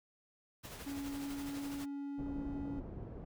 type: noise with tremolo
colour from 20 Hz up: pink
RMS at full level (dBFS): -47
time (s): 0.63-1.86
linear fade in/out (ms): 20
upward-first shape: sine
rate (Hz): 12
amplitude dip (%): 40
type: tone with pitch glide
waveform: triangle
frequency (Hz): 280 to 281.6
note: C#4 to C#4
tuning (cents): +18 to +27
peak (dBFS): -37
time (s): 0.86-2.8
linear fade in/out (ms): 10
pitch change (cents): +9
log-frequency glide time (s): 1.03-1.52
type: low-pass noise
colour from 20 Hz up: pink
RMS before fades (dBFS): -45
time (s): 2.18-3.25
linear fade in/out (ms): 10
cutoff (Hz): 460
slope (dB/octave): 12
effects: none